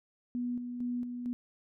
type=tone with tremolo; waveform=sine; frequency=244.3 Hz; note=B3; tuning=19 cents flat; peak=-31 dBFS; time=0.35-1.33 s; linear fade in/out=0 ms; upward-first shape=square; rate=2.2 Hz; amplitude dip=45%; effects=none